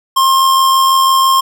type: tone with amplitude modulation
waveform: square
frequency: 1064 Hz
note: C6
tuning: 29 cents sharp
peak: -7 dBFS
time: 0.16-1.41 s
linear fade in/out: 10 ms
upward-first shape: sine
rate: 86 Hz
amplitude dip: 30%
effects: none